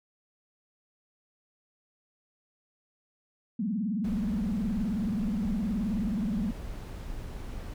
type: tone with vibrato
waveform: sine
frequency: 208.8 Hz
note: G#3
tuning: 10 cents sharp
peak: -27 dBFS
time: 3.59-6.51 s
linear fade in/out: 5 ms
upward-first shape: triangle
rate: 19 Hz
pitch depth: 280 cents each way
type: noise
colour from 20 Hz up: brown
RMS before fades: -38 dBFS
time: 4.04-7.74 s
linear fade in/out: 5 ms
effects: none